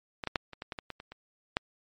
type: clicks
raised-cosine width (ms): 0.3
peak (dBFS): -19 / -14 / -10 / -27 / -22 / -20 / -21 / -21 / -28 / -28 / -10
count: 11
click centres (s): 0.238 / 0.273 / 0.358 / 0.533 / 0.621 / 0.722 / 0.788 / 0.903 / 1.001 / 1.12 / 1.569
effects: MP3 48 kbps